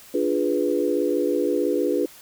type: chord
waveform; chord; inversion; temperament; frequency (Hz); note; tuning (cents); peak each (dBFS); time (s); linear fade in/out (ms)
sine; D diminished seventh; none; equal; 293.7 / 349.2 / 415.3 / 493.9; D4 / F4 / Ab4 / Cb5; 0 / 0 / 0 / 0; -25; 0.14-2.06; 5
effects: white hiss -47 dBFS RMS until 2.21 s